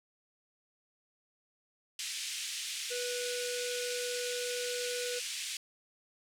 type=band-pass noise; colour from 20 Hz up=pink; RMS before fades=-39 dBFS; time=1.99-5.57 s; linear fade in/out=2 ms; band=2400 to 9600 Hz; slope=24 dB/octave
type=harmonic tone; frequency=490 Hz; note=B4; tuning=14 cents flat; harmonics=1 / 3 / 5; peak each=-36 / -46 / -50 dBFS; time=2.9-5.2 s; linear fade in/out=20 ms
effects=none